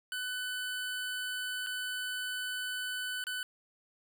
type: tone with dropouts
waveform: 25% pulse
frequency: 1500 Hz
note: F#6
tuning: 23 cents sharp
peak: -31 dBFS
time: 0.12-3.43 s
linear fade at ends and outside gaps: 1 ms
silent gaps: 1.664-1.669 / 3.24-3.268 s
effects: none